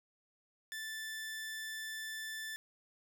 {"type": "tone", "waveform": "sawtooth", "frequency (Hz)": 1760, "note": "A6", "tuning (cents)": 0, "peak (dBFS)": -37, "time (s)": [0.72, 2.56], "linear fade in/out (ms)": 0, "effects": []}